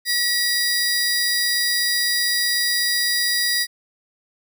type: tone pair together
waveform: sawtooth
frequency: 1926 / 4853 Hz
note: B6 / D#8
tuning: -44 / -44 cents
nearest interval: octave + major third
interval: 1600 cents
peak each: -18 dBFS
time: 0.05-3.67 s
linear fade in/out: 50 ms
effects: none